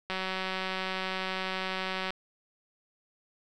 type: click train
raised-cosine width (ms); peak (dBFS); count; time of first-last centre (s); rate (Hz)
0.3; -17; 378; 0.1-2.105; 188
effects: none